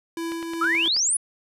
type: tone with tremolo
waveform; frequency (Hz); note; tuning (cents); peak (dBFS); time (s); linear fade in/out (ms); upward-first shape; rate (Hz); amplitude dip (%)
square; 332.6; E4; +16; -27; 0.17-0.88; 2; triangle; 2.7; 35
type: click train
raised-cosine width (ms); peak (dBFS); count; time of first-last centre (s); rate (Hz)
0.3; -21; 7; 0.32-0.966; 9.29
type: exponential sweep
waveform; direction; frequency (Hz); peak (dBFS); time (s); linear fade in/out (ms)
sine; up; 1244.5 to 10548; -19; 0.61-1.17; 5
effects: resampled to 32000 Hz